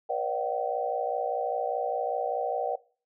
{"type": "tone cluster", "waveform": "sine", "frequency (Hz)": [482.9, 546, 599, 699, 764], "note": ["B4", "C#5", "D5", "F5", "G5"], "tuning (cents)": [-39, -26, 34, 1, -45], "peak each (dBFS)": [-33, -36, -33, -35, -31], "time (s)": [0.09, 2.76], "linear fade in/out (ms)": 10, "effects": ["noise-tail reverb RT60 0.4 s tail -21 dB re dry"]}